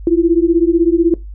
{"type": "beating tone pair", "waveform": "sine", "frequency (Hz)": [329.6, 345.6], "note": ["E4", "F4"], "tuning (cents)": [0, -18], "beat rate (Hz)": 16, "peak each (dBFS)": -12, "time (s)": [0.07, 1.14], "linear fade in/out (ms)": 2, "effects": ["noise-tail reverb RT60 0.2 s tail -20 dB re dry", "added 50 Hz sine -27 dBFS peak until 1.34 s"]}